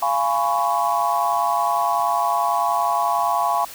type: chord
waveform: sine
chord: C# dominant seventh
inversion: first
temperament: just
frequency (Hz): 693 / 831.5 / 997.9 / 1108.7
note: E#5 / G#5 / B5 / C#6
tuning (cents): -14 / +2 / +18 / 0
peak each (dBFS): -23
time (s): 0.02-3.65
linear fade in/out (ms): 5
effects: white hiss -38 dBFS RMS until 3.74 s